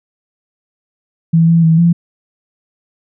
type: tone with pitch steps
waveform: sine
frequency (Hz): 164.7 / 166.8 / 162.1 / 170.3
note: E3 / E3 / E3 / F3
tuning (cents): -1 / +21 / -29 / -43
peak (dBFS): -6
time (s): 1.33-1.93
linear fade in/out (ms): 10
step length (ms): 150
effects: none